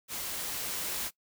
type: noise with level ramp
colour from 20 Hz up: white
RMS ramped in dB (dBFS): -37 to -34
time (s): 0.08-1.11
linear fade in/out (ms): 50
effects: noise-tail reverb RT60 0.1 s tail -21 dB re dry